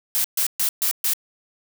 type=noise bursts; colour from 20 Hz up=blue; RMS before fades=-21 dBFS; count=5; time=0.15-1.135 s; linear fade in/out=0 ms; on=93 ms; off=130 ms; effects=none